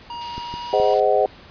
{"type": "tone with pitch glide", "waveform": "square", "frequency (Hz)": [948, 960.1], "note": ["A#5", "B5"], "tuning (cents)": [29, -49], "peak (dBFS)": -30, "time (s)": [0.1, 0.94], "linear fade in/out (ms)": 2, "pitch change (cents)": 22, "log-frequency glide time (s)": [0.28, 0.76]}
{"type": "noise", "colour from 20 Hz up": "blue", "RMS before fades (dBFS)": -30, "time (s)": [0.21, 1], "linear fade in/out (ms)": 2}
{"type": "clicks", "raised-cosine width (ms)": 3, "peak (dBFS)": -20, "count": 3, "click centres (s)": [0.38, 0.54, 0.8]}
{"type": "chord", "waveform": "sine", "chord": "Ab dominant seventh", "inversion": "none", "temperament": "just", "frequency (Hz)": [415.3, 519.1, 623, 747.5], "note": ["Ab4", "C5", "Eb5", "Gb5"], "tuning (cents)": [0, -14, 2, 17], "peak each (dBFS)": -20, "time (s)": [0.73, 1.26], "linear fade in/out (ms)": 2}
{"effects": ["pink hiss -45 dBFS RMS until 1.5 s", "resampled to 11025 Hz"]}